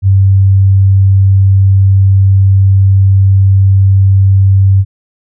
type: tone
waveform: sine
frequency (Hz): 97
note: G2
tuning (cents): -18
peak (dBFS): -3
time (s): 0.02-4.85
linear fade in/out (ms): 50
effects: none